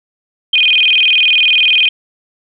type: tone with vibrato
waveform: sine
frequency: 2794 Hz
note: F7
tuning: in tune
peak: -7 dBFS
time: 0.53-1.89 s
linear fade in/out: 5 ms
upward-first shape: square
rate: 20 Hz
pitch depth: 210 cents each way
effects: none